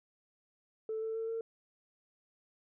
sine tone with pitch steps, 440 / 444.6 / 449.2 / 453.9 Hz, A4 / A4 / A4 / A#4, 0 / +18 / +36 / -46 cents, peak -33 dBFS, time 0.89-1.41 s, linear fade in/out 2 ms, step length 130 ms, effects tanh soft clip ceiling -30 dBFS

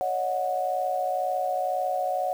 sine tone cluster, 559 / 621 / 735 Hz, C#5 / D#5 / F#5, +14 / -3 / -12 cents, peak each -30 / -32 / -26 dBFS, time 0.01-2.33 s, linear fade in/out 0 ms, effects 8-bit

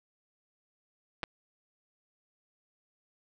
clicks, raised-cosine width 0.3 ms, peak -18 dBFS, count 2, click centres 1.232 / 1.238 s, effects 9-bit

